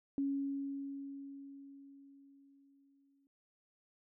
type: tone with exponential decay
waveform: sine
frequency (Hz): 277.2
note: C#4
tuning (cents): 0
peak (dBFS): -31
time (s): 0.18-3.27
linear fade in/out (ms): 1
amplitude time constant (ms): 670
effects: none